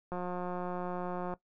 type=click train; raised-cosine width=1 ms; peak=-24 dBFS; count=219; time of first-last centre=0.12-1.338 s; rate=179 Hz; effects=noise-tail reverb RT60 0.1 s tail -18 dB re dry